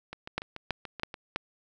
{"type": "two click trains", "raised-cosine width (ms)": 0.3, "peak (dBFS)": [-13, -23], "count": [4, 8], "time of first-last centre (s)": [[0.38, 1.36], [0.13, 1.142]], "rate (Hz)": [3.06, 6.92], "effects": []}